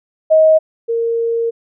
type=tone pair in turn; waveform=sine; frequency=631 / 461.9 Hz; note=D#5 / A#4; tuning=+24 / -16 cents; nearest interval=perfect fourth; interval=540 cents; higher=first; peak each=-6 / -14 dBFS; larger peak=first; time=0.3-0.59 / 0.88-1.51 s; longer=second; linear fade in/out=20 ms; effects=none